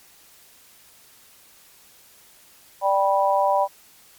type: chord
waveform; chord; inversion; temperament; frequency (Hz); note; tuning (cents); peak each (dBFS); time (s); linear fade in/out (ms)
sine; G major; second; just; 588 / 784 / 980; D5 / G5 / B5; +2 / 0 / -14; -21; 2.81-3.68; 50
effects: white hiss -52 dBFS RMS until 4.18 s + MP3 96 kbps